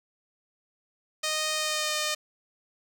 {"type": "tone with pitch glide", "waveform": "5% pulse", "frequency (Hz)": [619, 609.8], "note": ["D#5", "D#5"], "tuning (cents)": [-9, -35], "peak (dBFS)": -15, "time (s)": [1.23, 2.15], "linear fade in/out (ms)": 10, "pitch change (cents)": -26, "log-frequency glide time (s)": [1.54, 1.96], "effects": []}